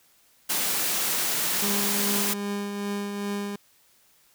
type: high-pass noise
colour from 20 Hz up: white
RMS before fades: -26 dBFS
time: 0.49-2.34 s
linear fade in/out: 10 ms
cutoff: 130 Hz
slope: 96 dB/octave
type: tone with tremolo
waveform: 30% pulse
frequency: 202.7 Hz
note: G#3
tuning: 42 cents flat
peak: -24 dBFS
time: 1.62-3.56 s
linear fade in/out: 5 ms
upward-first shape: triangle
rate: 2.5 Hz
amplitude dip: 40%
effects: white hiss -61 dBFS RMS until 4.34 s